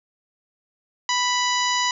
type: harmonic tone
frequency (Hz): 987.8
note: B5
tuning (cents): 0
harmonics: 1 / 2 / 3 / 4 / 5 / 6 / 7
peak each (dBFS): -23 / -26 / -28 / -29 / -30 / -31 / -31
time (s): 1.09-1.91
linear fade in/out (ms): 2
effects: none